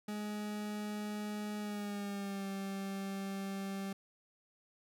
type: tone with pitch glide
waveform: 40% pulse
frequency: 209.4 to 195.38 Hz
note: G#3 to G3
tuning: +15 to -5 cents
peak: -37 dBFS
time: 0.08-3.93 s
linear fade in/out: 5 ms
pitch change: -120 cents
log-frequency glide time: 1.59-2.47 s
effects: none